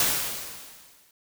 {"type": "noise with exponential decay", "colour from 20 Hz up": "white", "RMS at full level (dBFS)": -21, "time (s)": [0, 1.11], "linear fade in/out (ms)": 2, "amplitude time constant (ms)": 240, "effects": []}